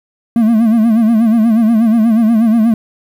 triangle tone with vibrato, 224.9 Hz, A3, 38 cents sharp, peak -5 dBFS, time 0.36-2.74 s, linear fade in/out 2 ms, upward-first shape sine, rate 8.3 Hz, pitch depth 92 cents each way, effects 7-bit

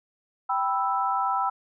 sine chord, E minor, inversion first, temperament equal, 784 / 987.8 / 1318.5 Hz, G5 / B5 / E6, 0 / 0 / 0 cents, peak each -27 dBFS, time 0.49-1.5 s, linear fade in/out 10 ms, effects none

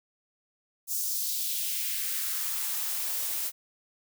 blue noise with high-pass filter sweep, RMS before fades -31 dBFS, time 0.87-3.52 s, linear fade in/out 50 ms, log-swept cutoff 6800 to 340 Hz, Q 1.6, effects none

